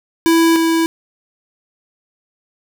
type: tone pair in turn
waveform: square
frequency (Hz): 330.2 / 328.4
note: E4 / E4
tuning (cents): +3 / -6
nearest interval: unison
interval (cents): 9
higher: first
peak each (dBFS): -10 / -13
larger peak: first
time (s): 0.26-0.56 / 0.56-0.86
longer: neither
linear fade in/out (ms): 0
effects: none